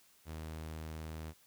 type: tone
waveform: sawtooth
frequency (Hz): 79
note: D#2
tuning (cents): +27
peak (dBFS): -38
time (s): 0.25-1.34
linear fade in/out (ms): 50
effects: white hiss -66 dBFS RMS until 1.46 s